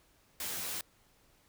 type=noise with comb filter; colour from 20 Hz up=white; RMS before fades=-38 dBFS; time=0.4-0.81 s; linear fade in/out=2 ms; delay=12 ms; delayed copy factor=+0.6; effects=pink hiss -67 dBFS RMS until 1.48 s